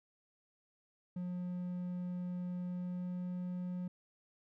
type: tone with pitch glide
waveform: triangle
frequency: 179 to 180.04 Hz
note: F3 to F#3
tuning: +43 to -47 cents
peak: -35 dBFS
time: 1.16-3.88 s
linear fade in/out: 5 ms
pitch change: +10 cents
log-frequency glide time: 2.63-3.29 s
effects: none